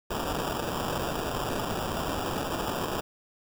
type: noise with sample-and-hold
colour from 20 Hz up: white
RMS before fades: -31 dBFS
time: 0.1-3.01 s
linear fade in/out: 10 ms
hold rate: 2100 Hz
effects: none

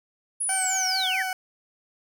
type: linear sweep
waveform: sine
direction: down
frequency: 10548 to 1600 Hz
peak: -24 dBFS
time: 0.4-1.23 s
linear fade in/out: 10 ms
type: tone with vibrato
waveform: 20% pulse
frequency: 754 Hz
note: F#5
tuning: 32 cents sharp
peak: -22 dBFS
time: 0.49-1.33 s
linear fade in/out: 2 ms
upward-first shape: sine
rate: 4.6 Hz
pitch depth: 20 cents each way
effects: none

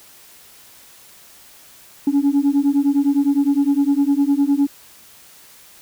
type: beating tone pair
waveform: sine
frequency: 277.2 / 287 Hz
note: C#4 / D4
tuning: 0 / -40 cents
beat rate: 9.8 Hz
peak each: -15 dBFS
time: 2.07-4.67 s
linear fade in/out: 5 ms
effects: tanh soft clip ceiling -10 dBFS + white hiss -46 dBFS RMS until 5.81 s

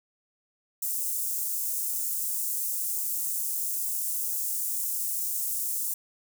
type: high-pass noise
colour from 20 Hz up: white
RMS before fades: -30 dBFS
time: 0.82-5.94 s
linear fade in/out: 5 ms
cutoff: 7300 Hz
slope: 24 dB/octave
effects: none

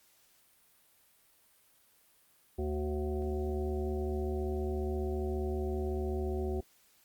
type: harmonic tone with a mistuned harmonic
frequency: 74.6 Hz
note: D2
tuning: 28 cents sharp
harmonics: 1 / 3 / 5 / 7 / 9 / 10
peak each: -34 / -41 / -35 / -47 / -47 / -47 dBFS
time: 2.58-6.61 s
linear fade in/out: 10 ms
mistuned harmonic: 7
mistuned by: +27 cents
effects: white hiss -66 dBFS RMS until 7.04 s + Opus 48 kbps

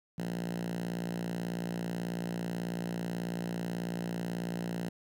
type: tone with high-pass filter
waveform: 5% pulse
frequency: 58.27 Hz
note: A#1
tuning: in tune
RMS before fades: -36 dBFS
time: 0.18-4.89 s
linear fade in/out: 5 ms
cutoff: 160 Hz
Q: 5.9
effects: none

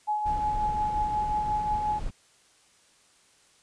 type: tone with tremolo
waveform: sine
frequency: 845 Hz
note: G#5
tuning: 30 cents sharp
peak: -23 dBFS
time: 0.07-2 s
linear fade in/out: 20 ms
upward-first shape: triangle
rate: 5.6 Hz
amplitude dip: 45%
type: noise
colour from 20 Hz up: brown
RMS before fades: -35 dBFS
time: 0.25-2.11 s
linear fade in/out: 20 ms
effects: white hiss -61 dBFS RMS until 3.62 s + resampled to 22050 Hz

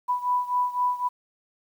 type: beating tone pair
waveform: sine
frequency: 987.8 / 991.7 Hz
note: B5 / B5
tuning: 0 / +7 cents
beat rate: 3.9 Hz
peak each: -24 / -27 dBFS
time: 0.08-1.09 s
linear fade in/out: 20 ms
effects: 9-bit

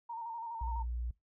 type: tone with vibrato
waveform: sine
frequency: 921 Hz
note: A#5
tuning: 21 cents flat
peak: -38 dBFS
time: 0.09-0.83 s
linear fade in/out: 10 ms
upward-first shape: square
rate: 12 Hz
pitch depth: 37 cents each way
type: tone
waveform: sine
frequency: 59.5 Hz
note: A#1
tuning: 36 cents sharp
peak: -34 dBFS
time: 0.61-1.11 s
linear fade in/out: 5 ms
effects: noise-tail reverb RT60 0.2 s tail -22 dB re dry

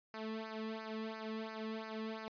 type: tone with flanger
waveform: sawtooth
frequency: 220 Hz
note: A3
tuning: in tune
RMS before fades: -43 dBFS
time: 0.14-2.28 s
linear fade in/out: 0 ms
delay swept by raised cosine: 0.28 to 1.38 ms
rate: 2.9 Hz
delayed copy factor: -0.9
effects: resampled to 11025 Hz

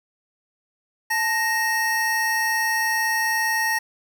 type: tone pair together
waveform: square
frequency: 880.8 / 1864.7 Hz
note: A5 / A#6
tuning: +2 / 0 cents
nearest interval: octave + minor second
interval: 1298 cents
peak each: -26 / -22 dBFS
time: 1.1-3.79 s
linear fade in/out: 10 ms
effects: 8-bit

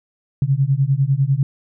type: beating tone pair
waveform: sine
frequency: 132 / 142 Hz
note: C3 / C#3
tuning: +16 / +42 cents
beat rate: 10 Hz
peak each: -17 / -17 dBFS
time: 0.42-1.43 s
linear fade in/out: 2 ms
effects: none

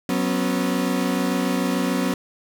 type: chord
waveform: 35% pulse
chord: F# suspended fourth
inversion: none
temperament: equal with one note detuned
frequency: 185 / 246.9 / 273.7 Hz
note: F#3 / B3 / C#4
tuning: 0 / 0 / -22 cents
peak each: -23 dBFS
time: 0.09-2.14 s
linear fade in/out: 2 ms
effects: none

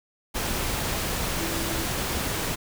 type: tone in noise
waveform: sine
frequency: 330 Hz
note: E4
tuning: 2 cents sharp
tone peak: -33 dBFS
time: 1.38-1.86 s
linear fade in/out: 20 ms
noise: pink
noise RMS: -28 dBFS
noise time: 0.34-2.56 s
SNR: -8 dB
effects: none

